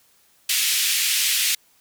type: band-pass noise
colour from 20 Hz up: pink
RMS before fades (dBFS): -21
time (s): 0.49-1.55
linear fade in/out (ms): 5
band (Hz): 2300 to 16000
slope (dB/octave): 24
effects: white hiss -59 dBFS RMS until 1.8 s